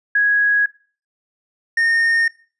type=tone pair in turn; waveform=sine / triangle; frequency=1661.2 / 1834.9 Hz; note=G#6 / A#6; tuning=0 / -28 cents; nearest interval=major second; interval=172 cents; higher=second; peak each=-12 dBFS; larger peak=neither; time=0.15-0.66 / 1.77-2.28 s; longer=neither; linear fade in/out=5 ms; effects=noise-tail reverb RT60 0.4 s tail -20 dB re dry + resampled to 24000 Hz